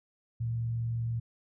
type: tone with frequency modulation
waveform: sine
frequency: 115.8 Hz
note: A#2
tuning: 11 cents flat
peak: -29 dBFS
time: 0.4-1.2 s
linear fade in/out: 10 ms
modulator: 45.4 Hz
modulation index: 0.22
effects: none